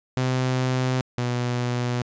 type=tone pair in turn; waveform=sawtooth; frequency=128.4 / 122.64 Hz; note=C3 / B2; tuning=-32 / -12 cents; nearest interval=minor second; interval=80 cents; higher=first; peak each=-17 / -19 dBFS; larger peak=first; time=0.17-1.01 / 1.18-2.02 s; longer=neither; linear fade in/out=0 ms; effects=resampled to 16000 Hz